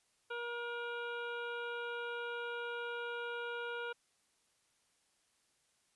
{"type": "harmonic tone", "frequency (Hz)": 475.6, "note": "A#4", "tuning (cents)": 35, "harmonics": [1, 2, 3, 5, 6, 7, 8], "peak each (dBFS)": [-42, -47, -42, -52, -53, -58, -59], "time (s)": [0.3, 3.93], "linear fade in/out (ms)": 10, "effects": ["white hiss -75 dBFS RMS until 5.95 s", "resampled to 24000 Hz"]}